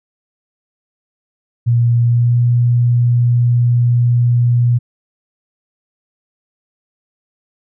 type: tone with pitch glide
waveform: sine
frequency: 118.7 to 120.71 Hz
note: A#2 to B2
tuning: +32 to -39 cents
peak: -9 dBFS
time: 1.66-4.79 s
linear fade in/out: 20 ms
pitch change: +29 cents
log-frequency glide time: 2.03-2.38 s
effects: none